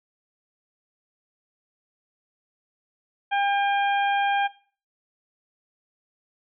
harmonic tone, 802 Hz, G5, 39 cents sharp, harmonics 1 / 2 / 3 / 4, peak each -22 / -28 / -32 / -34 dBFS, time 3.31-4.48 s, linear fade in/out 20 ms, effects noise-tail reverb RT60 0.4 s tail -17 dB re dry

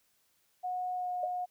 sine tone with pitch glide, 729 to 721.9 Hz, F#5 to F#5, -26 to -43 cents, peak -32 dBFS, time 0.63-1.46 s, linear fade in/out 20 ms, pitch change -17 cents, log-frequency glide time 0.95-1.09 s
sine tone with exponential decay, 620 Hz, D#5, 6 cents flat, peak -27 dBFS, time 1.23-1.32 s, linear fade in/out 5 ms, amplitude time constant 19 ms
effects white hiss -72 dBFS RMS until 1.5 s

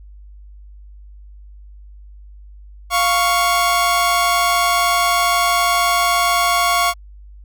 sawtooth tone pair together, 698.5 / 1108.8 Hz, F5 / C#6, 0 / 0 cents, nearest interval minor sixth, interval 800 cents, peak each -14 / -12 dBFS, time 2.9-6.94 s, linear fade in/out 50 ms, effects added 50 Hz sine -37 dBFS peak until 7.44 s

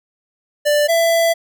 square tone pair in turn, 590 / 667.1 Hz, D5 / E5, +8 / +20 cents, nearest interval major second, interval 212 cents, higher second, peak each -13 dBFS, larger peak neither, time 0.65-0.88 / 0.88-1.34 s, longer second, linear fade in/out 20 ms, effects none

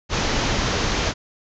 pink low-pass noise, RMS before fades -22 dBFS, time 0.09-1.14 s, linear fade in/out 50 ms, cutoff 6800 Hz, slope 96 dB/octave, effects none

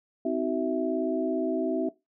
sine tone cluster, 259.6 / 317.8 / 376.4 / 657 Hz, C4 / D#4 / F#4 / E5, -13 / +37 / +30 / -6 cents, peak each -30 dBFS, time 0.25-1.89 s, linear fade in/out 5 ms, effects noise-tail reverb RT60 0.2 s tail -19 dB re dry

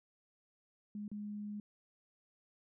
sine tone with dropouts, 207.7 Hz, G#3, in tune, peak -40 dBFS, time 0.95-1.6 s, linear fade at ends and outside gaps 2 ms, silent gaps 1.08-1.115 s, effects none

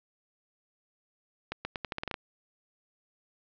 accelerating click train, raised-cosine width 0.3 ms, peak -17 dBFS, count 10, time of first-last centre 1.52-2.142 s, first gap 130 ms, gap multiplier 0.83, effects low-pass 5000 Hz 12 dB/octave

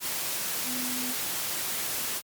sine tone in noise, 251 Hz, B3, 28 cents sharp, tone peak -35 dBFS, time 0.64-1.15 s, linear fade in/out 50 ms, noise white, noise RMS -31 dBFS, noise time 0-2.22 s, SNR -7 dB, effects high-pass 100 Hz 12 dB/octave + MP3 96 kbps

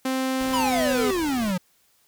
sawtooth tone with pitch glide, 261.7 to 252.3 Hz, C4 to B3, 0 to +37 cents, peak -19 dBFS, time 0.05-1.11 s, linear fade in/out 5 ms, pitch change -63 cents, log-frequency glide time 0.55-0.81 s
pink noise, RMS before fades -38 dBFS, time 0.39-1.53 s, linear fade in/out 20 ms
square exponential sweep, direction down, 1040 to 174.61 Hz, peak -23 dBFS, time 0.53-1.58 s, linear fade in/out 10 ms
effects white hiss -63 dBFS RMS until 2.07 s

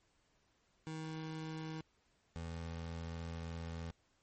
25% pulse tone pair in turn, 158.4 / 83.14 Hz, D#3 / E2, +31 / +15 cents, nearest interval major seventh, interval 1116 cents, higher first, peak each -38 / -38 dBFS, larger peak neither, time 0.87-1.81 / 2.36-3.91 s, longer second, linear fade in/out 0 ms, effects pink hiss -75 dBFS RMS until 4.22 s + MP3 32 kbps

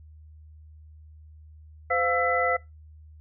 sine tone cluster, 513 / 701 / 1330 / 2003 Hz, C5 / F5 / E6 / B6, -34 / +6 / +15 / +24 cents, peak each -27 dBFS, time 1.9-2.57 s, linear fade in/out 10 ms, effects noise-tail reverb RT60 0.2 s tail -21 dB re dry + added 77 Hz sine -46 dBFS peak until 3.2 s

